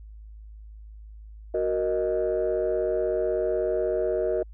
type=chord; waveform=sine; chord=D# minor; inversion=first; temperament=equal; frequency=370 / 466.2 / 622.3 Hz; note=F#4 / A#4 / D#5; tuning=0 / 0 / 0 cents; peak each=-26 dBFS; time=1.54-4.43 s; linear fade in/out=5 ms; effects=tanh soft clip ceiling -17 dBFS + added 53 Hz sine -41 dBFS peak until 4.53 s